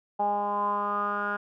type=tone with low-pass filter sweep; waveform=10% pulse; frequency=204.7 Hz; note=G#3; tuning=25 cents flat; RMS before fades=-28 dBFS; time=0.19-1.37 s; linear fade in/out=10 ms; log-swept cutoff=800 to 1500 Hz; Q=7.8; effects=none